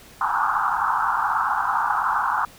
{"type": "band-pass noise", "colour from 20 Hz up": "pink", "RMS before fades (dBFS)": -22, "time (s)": [0.21, 2.45], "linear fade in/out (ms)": 2, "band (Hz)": [790, 1500], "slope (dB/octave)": 96, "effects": ["pink hiss -47 dBFS RMS until 2.58 s"]}